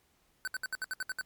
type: tone bursts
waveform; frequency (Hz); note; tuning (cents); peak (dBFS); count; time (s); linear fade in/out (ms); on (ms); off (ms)
square; 1521; F#6; +47; -33; 9; 0.45-1.211; 0; 25; 67
effects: pink hiss -70 dBFS RMS until 1.25 s + MP3 96 kbps